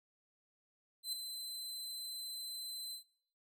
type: tone with ADSR envelope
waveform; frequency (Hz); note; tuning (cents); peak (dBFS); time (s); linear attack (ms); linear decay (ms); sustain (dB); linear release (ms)
sawtooth; 4057; B7; +46; -32; 1.03-3.04; 96; 10; -7; 110
effects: noise-tail reverb RT60 0.7 s tail -25 dB re dry